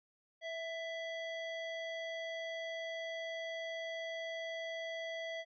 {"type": "harmonic tone with a mistuned harmonic", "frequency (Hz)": 663, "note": "E5", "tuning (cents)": 10, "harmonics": [1, 3, 5, 7, 9], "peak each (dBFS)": [-41, -44, -49, -61, -63], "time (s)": [0.41, 5.45], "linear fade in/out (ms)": 50, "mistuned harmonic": 1, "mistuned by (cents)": -16, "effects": []}